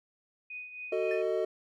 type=tone with tremolo; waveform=sine; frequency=2489 Hz; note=D#7; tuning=in tune; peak=-37 dBFS; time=0.5-1.22 s; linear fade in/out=5 ms; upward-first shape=triangle; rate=3.7 Hz; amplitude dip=65%
type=chord; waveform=triangle; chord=D# diminished; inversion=first; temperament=just; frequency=373.4 / 448 / 622.3 Hz; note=F#4 / A4 / D#5; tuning=+16 / +31 / 0 cents; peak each=-30 dBFS; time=0.92-1.45 s; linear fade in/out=5 ms
type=tone with exponential decay; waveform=triangle; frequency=1789 Hz; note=A6; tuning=28 cents sharp; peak=-35 dBFS; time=1.11-1.33 s; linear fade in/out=2 ms; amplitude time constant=46 ms
effects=none